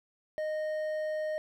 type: tone with hard clipping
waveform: triangle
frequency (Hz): 618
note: D#5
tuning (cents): -12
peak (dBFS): -32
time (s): 0.38-1.38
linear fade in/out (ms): 0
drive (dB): 9
effects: none